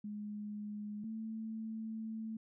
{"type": "tone pair in turn", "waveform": "sine", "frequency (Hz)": [208.8, 221.3], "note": ["G#3", "A3"], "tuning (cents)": [10, 10], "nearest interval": "minor second", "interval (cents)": 100, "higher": "second", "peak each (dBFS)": [-40, -39], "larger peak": "second", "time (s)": [[0.04, 1.04], [1.04, 2.37]], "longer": "second", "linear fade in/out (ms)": 5, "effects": []}